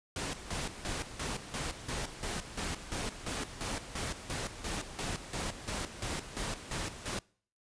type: noise with tremolo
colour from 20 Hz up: pink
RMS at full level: -36 dBFS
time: 0.16-7.19 s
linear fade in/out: 2 ms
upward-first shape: square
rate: 2.9 Hz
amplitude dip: 70%
effects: noise-tail reverb RT60 0.5 s tail -25 dB re dry + resampled to 22050 Hz